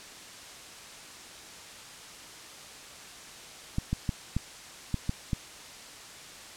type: clicks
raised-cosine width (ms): 5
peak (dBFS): -15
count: 7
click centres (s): 3.784 / 3.93 / 4.092 / 4.366 / 4.943 / 5.094 / 5.332
effects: white hiss -46 dBFS RMS until 6.56 s + low-pass 8000 Hz 12 dB/octave